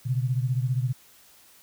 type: beating tone pair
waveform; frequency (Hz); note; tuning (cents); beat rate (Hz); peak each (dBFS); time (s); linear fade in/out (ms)
sine; 123.47 / 138.47; B2 / C#3; 0 / -2; 15; -24 / -28; 0.05-0.93; 20
effects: white hiss -55 dBFS RMS until 1.62 s